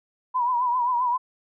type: tone with vibrato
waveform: sine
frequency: 983 Hz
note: B5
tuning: 8 cents flat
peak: -20 dBFS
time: 0.34-1.18 s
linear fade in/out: 20 ms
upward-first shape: triangle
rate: 7.6 Hz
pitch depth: 83 cents each way
effects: none